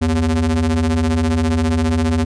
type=ring-modulated tone; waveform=square; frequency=79.3 Hz; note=D#2; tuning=33 cents sharp; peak=-12 dBFS; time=0.01-2.25 s; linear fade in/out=10 ms; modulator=166 Hz; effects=resampled to 22050 Hz